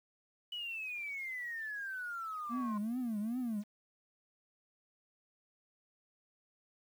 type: exponential sweep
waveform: sine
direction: down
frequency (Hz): 2972 to 1036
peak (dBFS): -38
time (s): 0.52-2.78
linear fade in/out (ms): 5
type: tone with vibrato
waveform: triangle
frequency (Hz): 229.3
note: A#3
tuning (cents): -28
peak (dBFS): -31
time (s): 2.49-3.64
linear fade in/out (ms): 50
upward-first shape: triangle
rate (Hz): 2.5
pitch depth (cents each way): 220
effects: tanh soft clip ceiling -29 dBFS + 10-bit